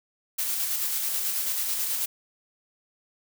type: noise with tremolo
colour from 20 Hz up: blue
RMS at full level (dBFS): -27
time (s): 0.38-2.06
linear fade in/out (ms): 10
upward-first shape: square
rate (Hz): 9.2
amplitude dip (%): 25
effects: none